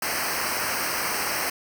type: noise with comb filter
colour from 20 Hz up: pink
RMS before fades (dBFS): -27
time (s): 0.02-1.5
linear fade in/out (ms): 5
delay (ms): 0.28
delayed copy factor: -1
effects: none